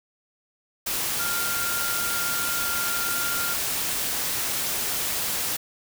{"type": "tone in noise", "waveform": "sine", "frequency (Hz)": 1396.9, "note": "F6", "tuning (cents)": 0, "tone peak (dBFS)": -29, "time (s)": [1.19, 3.54], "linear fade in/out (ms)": 10, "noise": "white", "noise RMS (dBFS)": -27, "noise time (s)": [0.86, 5.57], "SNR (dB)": -5, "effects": []}